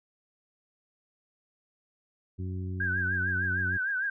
harmonic tone, 92.5 Hz, F#2, in tune, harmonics 1 / 2 / 3 / 4, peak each -32 / -40 / -44 / -46 dBFS, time 2.38-3.78 s, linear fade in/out 20 ms
sine tone with vibrato, 1568 Hz, G6, in tune, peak -27 dBFS, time 2.8-4.1 s, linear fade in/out 5 ms, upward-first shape triangle, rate 6.6 Hz, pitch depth 110 cents each way
effects none

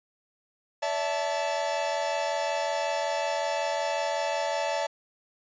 45% pulse chord, D suspended second, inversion none, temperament equal with one note detuned, 573.9 / 659.3 / 880 Hz, D5 / E5 / A5, -40 / 0 / 0 cents, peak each -31 dBFS, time 0.82-4.87 s, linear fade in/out 10 ms, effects resampled to 16000 Hz

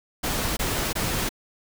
pink noise bursts, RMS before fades -26 dBFS, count 3, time 0.23-1.292 s, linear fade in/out 10 ms, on 340 ms, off 21 ms, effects none

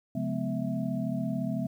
sine tone cluster, 135.6 / 177.9 / 211.8 / 249.7 / 656 Hz, C#3 / F3 / G#3 / B3 / E5, -38 / +32 / +34 / +19 / -9 cents, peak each -35 / -35 / -33 / -33 / -39 dBFS, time 0.15-1.67 s, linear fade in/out 5 ms, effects 10-bit

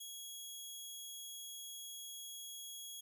15% pulse tone, 3322 Hz, G#7, in tune, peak -39 dBFS, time 0-3.01 s, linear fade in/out 10 ms, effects none

